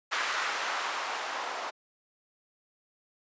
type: noise with low-pass filter sweep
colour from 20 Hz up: violet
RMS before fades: -33 dBFS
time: 0.11-1.71 s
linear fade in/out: 20 ms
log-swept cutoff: 1400 to 850 Hz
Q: 1.3
effects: high-pass 300 Hz 12 dB/octave + resampled to 16000 Hz